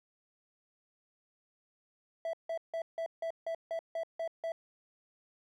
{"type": "tone bursts", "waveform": "triangle", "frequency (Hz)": 659.3, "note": "E5", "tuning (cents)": 0, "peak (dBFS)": -31, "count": 10, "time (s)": [2.25, 4.52], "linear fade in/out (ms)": 2, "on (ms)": 83, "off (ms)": 160, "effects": []}